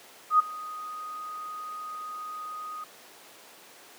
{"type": "tone with ADSR envelope", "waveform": "sine", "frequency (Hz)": 1244.5, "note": "D#6", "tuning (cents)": 0, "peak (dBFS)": -14, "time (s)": [0.3, 2.84], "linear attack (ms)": 93, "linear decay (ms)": 13, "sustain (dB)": -21, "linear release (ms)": 4, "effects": ["pink hiss -50 dBFS RMS until 3.98 s", "high-pass 400 Hz 12 dB/octave"]}